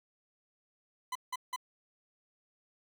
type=tone bursts; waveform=40% pulse; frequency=1009 Hz; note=B5; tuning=37 cents sharp; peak=-33 dBFS; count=3; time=1.12-1.562 s; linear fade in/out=5 ms; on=34 ms; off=170 ms; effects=none